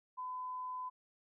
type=tone; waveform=sine; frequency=1010 Hz; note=B5; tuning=39 cents sharp; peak=-39 dBFS; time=0.17-0.9 s; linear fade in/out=20 ms; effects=none